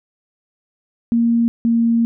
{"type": "tone pair in turn", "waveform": "sine", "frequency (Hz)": [233.1, 231.5], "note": ["A#3", "A#3"], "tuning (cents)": [0, -12], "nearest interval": "unison", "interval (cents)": 12, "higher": "first", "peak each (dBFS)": -12, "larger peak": "neither", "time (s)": [[1.12, 1.48], [1.65, 2.05]], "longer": "second", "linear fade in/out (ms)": 0, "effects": []}